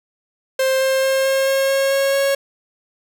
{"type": "tone with pitch steps", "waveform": "45% pulse", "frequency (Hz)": [527, 530.4, 533.7, 537.1, 540.6, 544, 547.5, 551], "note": ["C5", "C5", "C5", "C5", "C#5", "C#5", "C#5", "C#5"], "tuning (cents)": [12, 23, 34, 45, -44, -33, -22, -11], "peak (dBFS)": -15, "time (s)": [0.59, 2.35], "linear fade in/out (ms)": 5, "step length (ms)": 220, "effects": []}